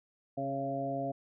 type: harmonic tone with a mistuned harmonic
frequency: 136.9 Hz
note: C#3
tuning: 21 cents flat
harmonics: 1 / 2 / 3 / 4 / 5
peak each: -41 / -38 / -45 / -39 / -35 dBFS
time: 0.37-1.12 s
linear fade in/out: 10 ms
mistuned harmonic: 4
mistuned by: +16 cents
effects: none